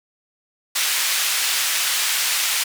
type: band-pass noise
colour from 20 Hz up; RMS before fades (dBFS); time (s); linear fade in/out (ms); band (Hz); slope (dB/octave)
pink; -21; 0.75-2.64; 10; 2000 to 15000; 12
effects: none